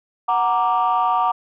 sine chord, Gb augmented, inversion none, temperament equal, 740 / 932.3 / 1174.7 Hz, Gb5 / Bb5 / D6, 0 / 0 / 0 cents, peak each -19 dBFS, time 0.28-1.32 s, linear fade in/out 10 ms, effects tanh soft clip ceiling -10 dBFS

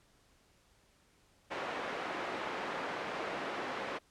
pink band-pass noise, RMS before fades -39 dBFS, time 1.5-3.99 s, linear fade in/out 20 ms, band 380 to 2100 Hz, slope 12 dB/octave, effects pink hiss -68 dBFS RMS until 4.1 s + low-pass 10000 Hz 12 dB/octave

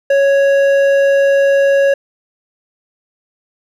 sine tone with hard clipping, 554.4 Hz, C#5, in tune, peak -10 dBFS, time 0.1-1.94 s, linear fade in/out 5 ms, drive 8 dB, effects none

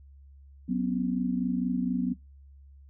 sine chord, F# suspended fourth, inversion none, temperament equal with one note detuned, 185 / 246.9 / 271.2 Hz, F#3 / B3 / C#4, 0 / 0 / -38 cents, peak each -29 / -28 / -34 dBFS, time 0.68-2.14 s, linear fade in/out 20 ms, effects noise-tail reverb RT60 0.2 s tail -19 dB re dry + added 69 Hz sine -49 dBFS peak until 2.89 s

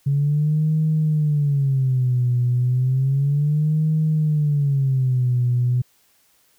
sine tone with vibrato, 138.6 Hz, C#3, in tune, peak -15 dBFS, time 0.06-5.82 s, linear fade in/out 10 ms, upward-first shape sine, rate 0.32 Hz, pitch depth 210 cents each way, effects tanh soft clip ceiling -11 dBFS + white hiss -60 dBFS RMS until 6.58 s

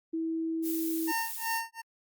sine tone, 325.3 Hz, E4, 23 cents flat, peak -29 dBFS, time 0.13-1.12 s, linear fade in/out 10 ms
violet noise, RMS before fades -37 dBFS, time 0.62-1.62 s, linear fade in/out 50 ms
25% pulse tone with tremolo, 911 Hz, A#5, 40 cents flat, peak -25 dBFS, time 1.07-1.82 s, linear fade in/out 20 ms, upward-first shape sine, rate 2.7 Hz, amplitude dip 100%
effects Opus 48 kbps

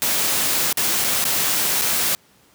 white noise with dropouts, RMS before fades -20 dBFS, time 0.02-2.15 s, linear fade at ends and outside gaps 0 ms, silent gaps 0.727-0.772 / 1.041-1.045 / 1.241-1.252 / 1.814-1.819 s, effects pink hiss -55 dBFS RMS until 2.54 s + high-pass 100 Hz 12 dB/octave

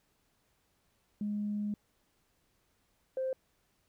sine tone pair in turn, 207.6 / 523.1 Hz, G#3 / C5, 0 / -1 cents, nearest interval octave + major third, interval 1599 cents, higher second, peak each -31 / -30 dBFS, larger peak second, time 1.21-1.74 / 3.17-3.33 s, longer first, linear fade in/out 2 ms, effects tanh soft clip ceiling -26 dBFS + pink hiss -74 dBFS RMS until 3.88 s

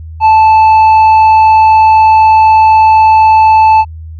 triangle tone with tanh clipping, 876 Hz, A5, 8 cents flat, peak -3 dBFS, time 0.2-3.85 s, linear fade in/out 50 ms, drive 9 dB, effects added 80 Hz sine -23 dBFS peak until 4.19 s

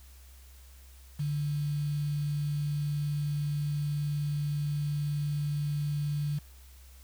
sine tone with quantisation, 146.83 Hz, D3, in tune, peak -28 dBFS, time 1.19-6.39 s, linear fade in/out 10 ms, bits 8, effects added 65 Hz sine -50 dBFS peak until 7.03 s + white hiss -59 dBFS RMS until 7.03 s

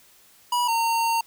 square tone pair in turn, 972 / 917.4 Hz, B5 / A#5, -28 / -28 cents, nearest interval minor second, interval 100 cents, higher first, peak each -21 dBFS, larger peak neither, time 0.52-0.68 / 0.68-1.21 s, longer second, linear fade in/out 5 ms, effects white hiss -55 dBFS RMS until 1.26 s

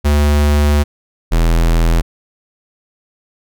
square tone pair in turn, 73.42 / 41.48 Hz, D2 / E1, 0 / +12 cents, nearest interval minor seventh, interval 988 cents, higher first, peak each -10 dBFS, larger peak neither, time 0.04-0.84 / 1.31-2.02 s, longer first, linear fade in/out 20 ms, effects none

